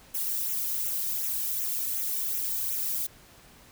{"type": "noise with flanger", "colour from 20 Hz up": "violet", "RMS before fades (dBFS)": -30, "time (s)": [0.14, 3.07], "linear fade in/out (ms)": 10, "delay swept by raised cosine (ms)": [0.21, 1.51], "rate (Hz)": 2.7, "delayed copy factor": -0.65, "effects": ["pink hiss -54 dBFS RMS until 3.71 s"]}